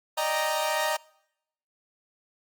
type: chord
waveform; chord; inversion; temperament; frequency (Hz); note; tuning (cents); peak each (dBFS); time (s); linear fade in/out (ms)
sawtooth; Eb major seventh; third; equal; 587.3 / 622.3 / 784 / 932.3; D5 / Eb5 / G5 / Bb5; 0 / 0 / 0 / 0; -30 / -25 / -30 / -25; 0.17-0.97; 10
effects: noise-tail reverb RT60 0.8 s tail -24 dB re dry + Opus 48 kbps